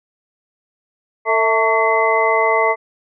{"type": "tone cluster", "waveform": "sine", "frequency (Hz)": [448.2, 656, 896, 1126, 2043], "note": ["A4", "E5", "A5", "C#6", "C7"], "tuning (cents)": [32, -9, 31, 27, -42], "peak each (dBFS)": -19, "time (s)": [1.25, 2.76], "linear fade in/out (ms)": 50, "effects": []}